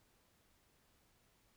silence, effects pink hiss -73 dBFS RMS until 1.56 s

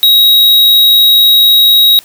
square tone, 3812 Hz, A#7, 38 cents sharp, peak -4 dBFS, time 0.03-1.99 s, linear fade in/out 0 ms, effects white hiss -39 dBFS RMS until 2.04 s

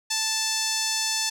sawtooth tone with band-pass filter, 880 Hz, A5, in tune, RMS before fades -26 dBFS, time 0.1-1.3 s, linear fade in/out 10 ms, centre 5900 Hz, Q 1.9, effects none

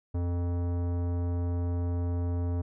sine tone with tanh clipping, 87.31 Hz, F2, in tune, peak -29 dBFS, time 0.14-2.62 s, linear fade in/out 10 ms, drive 17 dB, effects none

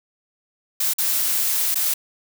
blue noise with dropouts, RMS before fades -21 dBFS, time 0.8-1.94 s, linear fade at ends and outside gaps 5 ms, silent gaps 0.936-0.983 / 1.745-1.755 s, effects none

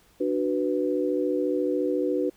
sine chord, B minor, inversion first, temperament just, 296.3 / 370.4 / 493.9 Hz, D4 / F#4 / B4, +15 / +2 / 0 cents, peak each -27 dBFS, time 0.2-2.3 s, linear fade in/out 10 ms, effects pink hiss -60 dBFS RMS until 2.36 s

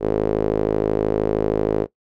sawtooth tone with band-pass filter, 53 Hz, G#1, 36 cents sharp, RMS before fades -20 dBFS, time 0-1.87 s, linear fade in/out 50 ms, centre 430 Hz, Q 3.4, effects noise-tail reverb RT60 0.1 s tail -18 dB re dry

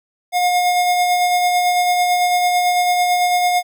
square tone with tremolo, 716 Hz, F5, 43 cents sharp, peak -13 dBFS, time 0.32-3.63 s, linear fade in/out 50 ms, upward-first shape sine, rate 9 Hz, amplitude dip 30%, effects none

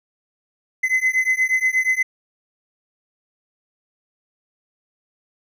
triangle beating tone pair, 2035 / 2043.4 Hz, C7 / C7, -49 / -42 cents, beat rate 8.4 Hz, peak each -18 dBFS, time 0.83-2.03 s, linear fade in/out 10 ms, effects none

